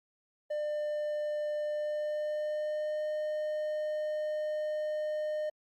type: tone with pitch glide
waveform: triangle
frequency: 599 to 609.8 Hz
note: D5 to D#5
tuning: +34 to -35 cents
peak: -29 dBFS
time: 0.5-5.5 s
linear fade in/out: 10 ms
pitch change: +31 cents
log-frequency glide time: 1.65-3.07 s
effects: Opus 48 kbps